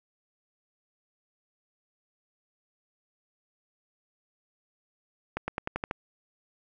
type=accelerating click train; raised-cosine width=0.5 ms; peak=-15 dBFS; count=7; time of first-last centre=5.37-5.911 s; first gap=110 ms; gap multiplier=0.92; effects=none